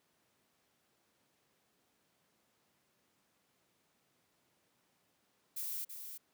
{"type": "noise with echo", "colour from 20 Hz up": "violet", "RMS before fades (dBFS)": -40, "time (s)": [5.56, 5.85], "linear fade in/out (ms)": 10, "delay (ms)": 330, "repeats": 1, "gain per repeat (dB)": -7, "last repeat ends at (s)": 6.18, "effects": ["pink hiss -75 dBFS RMS until 6.33 s", "high-pass 150 Hz 12 dB/octave"]}